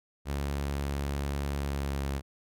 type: tone with pitch glide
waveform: sawtooth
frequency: 70.5 to 69.05 Hz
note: C#2 to C#2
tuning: +30 to -6 cents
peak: -26 dBFS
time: 0.25-2.22 s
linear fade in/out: 50 ms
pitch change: -36 cents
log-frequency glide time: 1.55-2.06 s
effects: none